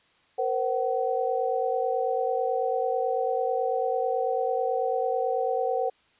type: tone cluster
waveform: sine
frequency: 468.9 / 518 / 756 Hz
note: A#4 / C5 / F#5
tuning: +10 / -17 / +37 cents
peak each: -28 dBFS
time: 0.38-5.9 s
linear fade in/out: 10 ms
effects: white hiss -63 dBFS RMS until 6.19 s + resampled to 8000 Hz

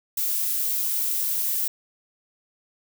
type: noise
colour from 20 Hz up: violet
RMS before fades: -25 dBFS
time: 0.17-1.68 s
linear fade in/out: 5 ms
effects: none

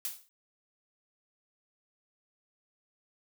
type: noise with exponential decay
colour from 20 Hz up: blue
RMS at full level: -32 dBFS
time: 0.05-0.29 s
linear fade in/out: 0 ms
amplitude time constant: 52 ms
effects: none

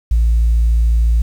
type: tone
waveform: sine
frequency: 56.9 Hz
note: A#1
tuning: 41 cents flat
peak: -8 dBFS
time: 0.11-1.22 s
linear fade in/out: 5 ms
effects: tanh soft clip ceiling -7 dBFS + 7-bit

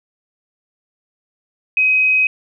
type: tone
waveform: sine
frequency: 2527 Hz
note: D#7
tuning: 26 cents sharp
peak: -11 dBFS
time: 1.77-2.27 s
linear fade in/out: 2 ms
effects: none

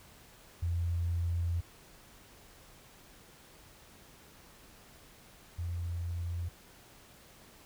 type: tone pair in turn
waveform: sine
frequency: 85.6 / 86.2 Hz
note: F2 / F2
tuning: -34 / -22 cents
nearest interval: unison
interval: 12 cents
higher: second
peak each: -29 / -33 dBFS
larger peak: first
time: 0.62-1.61 / 5.58-6.49 s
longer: first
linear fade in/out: 10 ms
effects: pink hiss -57 dBFS RMS until 7.65 s

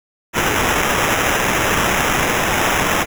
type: noise with sample-and-hold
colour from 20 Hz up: white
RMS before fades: -17 dBFS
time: 0.33-3.06 s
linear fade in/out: 50 ms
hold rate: 4410 Hz
effects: none

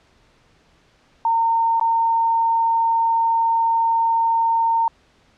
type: tone with dropouts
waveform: sine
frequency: 914 Hz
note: A#5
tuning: 34 cents flat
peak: -15 dBFS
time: 1.25-4.88 s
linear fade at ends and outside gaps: 2 ms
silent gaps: 1.798-1.811 s
effects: pink hiss -57 dBFS RMS until 5.37 s + low-pass 5000 Hz 12 dB/octave

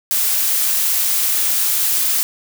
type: noise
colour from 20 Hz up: blue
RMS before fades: -17 dBFS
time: 0.11-2.23 s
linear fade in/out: 0 ms
effects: none

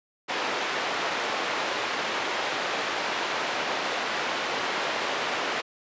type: band-pass noise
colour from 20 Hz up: pink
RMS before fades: -29 dBFS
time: 0.28-5.62 s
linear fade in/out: 20 ms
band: 500 to 3500 Hz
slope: 12 dB/octave
effects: resampled to 16000 Hz

